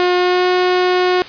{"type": "tone with pitch glide", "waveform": "sawtooth", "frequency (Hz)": [359.1, 363.3], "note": ["F4", "F#4"], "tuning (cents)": [48, -32], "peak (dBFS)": -8, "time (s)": [0, 1.22], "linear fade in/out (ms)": 0, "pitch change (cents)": 20, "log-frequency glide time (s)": [0.16, 0.48], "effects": ["white hiss -33 dBFS RMS until 1.28 s", "resampled to 11025 Hz"]}